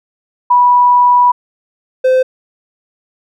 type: tone pair in turn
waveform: sine / triangle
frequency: 980 / 516 Hz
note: B5 / C5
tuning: -14 / -24 cents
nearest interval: major seventh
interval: 1110 cents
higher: first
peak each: -5 dBFS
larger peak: neither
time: 0.5-1.32 / 2.04-2.23 s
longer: first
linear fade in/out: 10 ms
effects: none